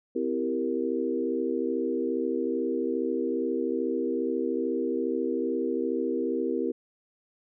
sine chord, C dominant seventh, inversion none, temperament equal with one note detuned, 256.8 / 329.6 / 392 / 466.2 Hz, C4 / E4 / G4 / Bb4, -32 / 0 / 0 / 0 cents, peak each -31 dBFS, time 0.15-6.72 s, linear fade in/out 10 ms, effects none

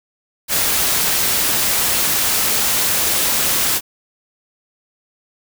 white noise, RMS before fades -17 dBFS, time 0.48-3.81 s, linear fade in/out 50 ms, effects none

